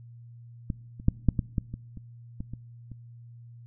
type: clicks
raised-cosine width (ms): 5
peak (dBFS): -16 / -28 / -7 / -7 / -13 / -13 / -23 / -27 / -21 / -25 / -30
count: 11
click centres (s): 0.702 / 0.999 / 1.084 / 1.287 / 1.392 / 1.582 / 1.74 / 1.973 / 2.405 / 2.536 / 2.917
effects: noise-tail reverb RT60 0.9 s tail -24 dB re dry + added 118 Hz sine -45 dBFS peak until 3.66 s